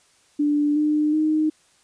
sine tone with pitch steps, 293.7 / 301.6 / 309.7 Hz, D4 / D4 / D#4, 0 / +46 / -8 cents, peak -17 dBFS, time 0.39-1.5 s, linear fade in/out 10 ms, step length 370 ms, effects white hiss -59 dBFS RMS until 1.83 s + resampled to 22050 Hz

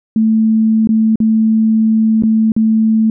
sine tone with dropouts, 220.6 Hz, A3, 5 cents sharp, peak -8 dBFS, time 0.16-3.1 s, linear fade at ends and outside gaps 2 ms, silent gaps 0.873-0.89 / 1.157-1.202 / 2.224-2.235 / 2.52-2.564 s, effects none

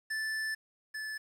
square tone pair in turn, 1755 / 1738.9 Hz, A6 / A6, -5 / -21 cents, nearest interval unison, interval 16 cents, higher first, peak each -33 / -37 dBFS, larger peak first, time 0.1-0.55 / 0.94-1.18 s, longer first, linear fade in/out 10 ms, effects low-pass 10000 Hz 12 dB/octave + 10-bit

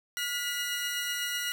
sawtooth tone cluster, 1432 / 1975 / 2872 Hz, F6 / B6 / F7, +43 / 0 / +48 cents, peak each -32 / -32 / -31 dBFS, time 0.17-1.52 s, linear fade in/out 0 ms, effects none

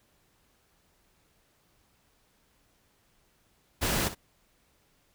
pink noise with echo, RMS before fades -28 dBFS, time 3.81-4.09 s, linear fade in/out 20 ms, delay 61 ms, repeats 1, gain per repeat -13 dB, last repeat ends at 4.151 s, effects pink hiss -68 dBFS RMS until 5.14 s

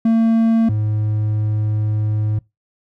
triangle tone pair in turn, 226.3 / 106.8 Hz, A3 / G#2, +49 / +49 cents, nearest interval octave + minor second, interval 1300 cents, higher first, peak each -9 / -14 dBFS, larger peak first, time 0.05-0.69 / 0.69-2.39 s, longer second, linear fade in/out 5 ms, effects noise-tail reverb RT60 0.2 s tail -22 dB re dry

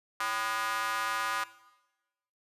square tone with high-pass filter, 111.5 Hz, A2, 23 cents sharp, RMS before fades -32 dBFS, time 0.2-1.44 s, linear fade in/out 5 ms, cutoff 1200 Hz, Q 3.1, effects noise-tail reverb RT60 1.0 s tail -17 dB re dry + resampled to 32000 Hz

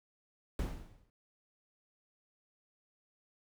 brown noise with exponential decay, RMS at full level -32 dBFS, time 0.59-1.1 s, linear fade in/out 1 ms, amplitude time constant 110 ms, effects none

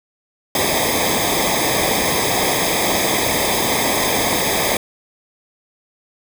pink noise with comb filter, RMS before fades -18 dBFS, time 0.55-4.77 s, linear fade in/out 2 ms, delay 0.7 ms, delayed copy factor -0.95, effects none

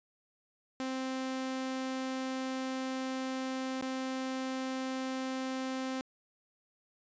sawtooth tone with dropouts, 261.6 Hz, C4, in tune, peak -30 dBFS, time 0.8-6.01 s, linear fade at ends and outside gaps 0 ms, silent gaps 3.811-3.824 s, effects resampled to 16000 Hz

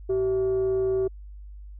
sine tone with frequency modulation, 382.5 Hz, G4, 42 cents flat, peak -20 dBFS, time 0.09-1.08 s, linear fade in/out 10 ms, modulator 276 Hz, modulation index 0.27, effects tanh soft clip ceiling -18 dBFS + added 50 Hz sine -39 dBFS peak until 1.79 s

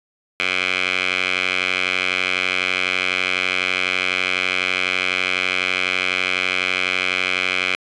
10% pulse tone with band-pass filter, 92 Hz, F#2, 9 cents flat, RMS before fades -21 dBFS, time 0.4-7.75 s, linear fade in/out 0 ms, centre 2500 Hz, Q 3.6, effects resampled to 22050 Hz

